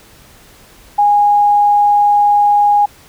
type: tone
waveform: sine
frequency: 823 Hz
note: G#5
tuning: 16 cents flat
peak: -7 dBFS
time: 0.98-2.86 s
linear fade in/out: 10 ms
effects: pink hiss -43 dBFS RMS until 3.08 s